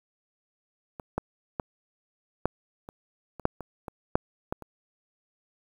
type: clicks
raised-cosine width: 1 ms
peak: -24 / -13 / -15 / -9 / -27 / -26 / -7 / -23 / -22 / -6 / -15 / -28 dBFS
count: 12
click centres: 0.998 / 1.18 / 1.598 / 2.456 / 2.889 / 3.397 / 3.454 / 3.607 / 3.882 / 4.155 / 4.525 / 4.623 s
effects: 8-bit